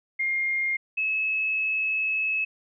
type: tone pair in turn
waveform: sine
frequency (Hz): 2123 / 2588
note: C7 / E7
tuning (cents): +25 / -32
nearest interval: minor third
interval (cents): 343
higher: second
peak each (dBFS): -23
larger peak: neither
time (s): 0.19-0.77 / 0.97-2.45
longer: second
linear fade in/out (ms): 10
effects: none